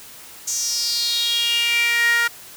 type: tone with high-pass filter sweep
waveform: sawtooth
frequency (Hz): 470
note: A#4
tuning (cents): +14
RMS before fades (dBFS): -20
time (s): 0.47-2.28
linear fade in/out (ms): 10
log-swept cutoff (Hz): 6600 to 1600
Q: 6.2
effects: white hiss -41 dBFS RMS until 2.56 s